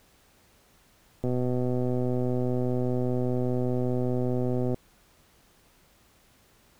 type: click train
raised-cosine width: 2 ms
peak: -16 dBFS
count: 439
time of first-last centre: 1.24-4.744 s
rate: 125 Hz
effects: pink hiss -61 dBFS RMS until 6.79 s